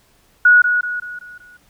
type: tone with echo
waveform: sine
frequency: 1459 Hz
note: F#6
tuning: 25 cents flat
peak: -6 dBFS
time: 0.45-0.62 s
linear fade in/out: 5 ms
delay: 190 ms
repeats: 5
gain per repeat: -7 dB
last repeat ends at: 1.57 s
effects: pink hiss -56 dBFS RMS until 1.69 s